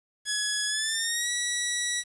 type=tone with pitch glide; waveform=10% pulse; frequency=1684 to 1934.4 Hz; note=G#6 to B6; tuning=+24 to -36 cents; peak=-17 dBFS; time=0.25-2.04 s; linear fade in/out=50 ms; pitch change=+240 cents; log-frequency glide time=0.67-1.3 s; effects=resampled to 24000 Hz + 9-bit